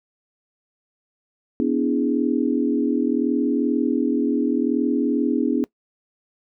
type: chord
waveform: sine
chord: E dominant seventh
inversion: second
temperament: equal with one note detuned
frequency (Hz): 246.9 / 287.6 / 329.6 / 415.3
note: B3 / D4 / E4 / G#4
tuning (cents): 0 / -36 / 0 / 0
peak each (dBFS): -22 / -21 / -25 / -27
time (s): 1.6-5.64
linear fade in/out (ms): 0
effects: noise-tail reverb RT60 0.1 s tail -21 dB re dry